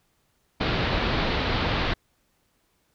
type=low-pass noise; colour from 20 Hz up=pink; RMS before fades=-25 dBFS; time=0.6-1.94 s; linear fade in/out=10 ms; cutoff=4400 Hz; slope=48 dB/octave; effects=pink hiss -69 dBFS RMS until 2.94 s